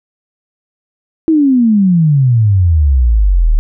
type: exponential sweep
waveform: sine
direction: down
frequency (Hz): 329.6 to 35.85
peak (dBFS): -6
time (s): 1.28-3.59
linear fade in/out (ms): 0
effects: none